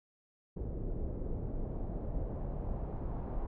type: noise with low-pass filter sweep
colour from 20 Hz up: brown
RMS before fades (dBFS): -37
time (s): 0.56-3.47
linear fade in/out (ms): 10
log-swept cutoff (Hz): 450 to 860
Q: 1.5
effects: none